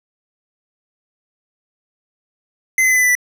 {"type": "tone with pitch steps", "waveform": "square", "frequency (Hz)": [2055, 2038, 2022, 2006, 1989.6, 1973.6], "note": ["C7", "C7", "B6", "B6", "B6", "B6"], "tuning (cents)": [-32, -46, 40, 26, 12, -2], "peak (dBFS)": -12, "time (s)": [2.78, 3.152], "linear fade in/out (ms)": 2, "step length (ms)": 62, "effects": []}